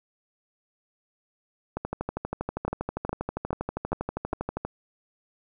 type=two click trains; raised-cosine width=1 ms; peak=-14 / -15 dBFS; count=5 / 37; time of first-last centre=2.68-4.333 / 1.77-4.65 s; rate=2.42 / 12.5 Hz; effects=none